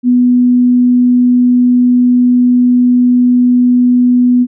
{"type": "tone", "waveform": "sine", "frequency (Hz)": 246.9, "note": "B3", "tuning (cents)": 0, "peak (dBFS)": -5, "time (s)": [0.03, 4.47], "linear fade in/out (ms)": 50, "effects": []}